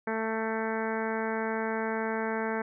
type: harmonic tone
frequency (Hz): 222.1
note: A3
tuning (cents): +16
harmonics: 1 / 2 / 3 / 4 / 5 / 6 / 7 / 8 / 9 / 10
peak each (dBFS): -34 / -33 / -38 / -36 / -43 / -42 / -38 / -42 / -44 / -46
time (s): 0.07-2.62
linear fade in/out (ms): 5
effects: none